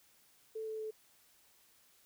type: tone with pitch steps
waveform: sine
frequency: 440.3 / 437.5 / 434.7 Hz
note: A4 / A4 / A4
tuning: +1 / -10 / -21 cents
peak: -38 dBFS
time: 0.55-0.91 s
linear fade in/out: 10 ms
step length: 120 ms
effects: white hiss -67 dBFS RMS until 2.05 s